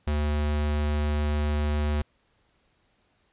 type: tone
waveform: square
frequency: 74.4 Hz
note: D2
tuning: 23 cents sharp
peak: -24 dBFS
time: 0.07-2.02 s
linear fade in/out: 5 ms
effects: pink hiss -68 dBFS RMS until 3.32 s + resampled to 8000 Hz